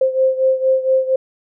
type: beating tone pair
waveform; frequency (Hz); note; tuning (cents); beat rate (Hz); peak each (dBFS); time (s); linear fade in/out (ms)
sine; 523.3 / 527.6; C5 / C5; 0 / +14; 4.3; -14 / -18; 0.01-1.16; 5
effects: none